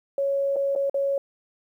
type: tone with dropouts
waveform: sine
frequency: 554.4 Hz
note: C#5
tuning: in tune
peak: -21 dBFS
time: 0.18-1.18 s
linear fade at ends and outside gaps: 2 ms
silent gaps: 0.56-0.565 / 0.752-0.76 / 0.897-0.943 s
effects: 10-bit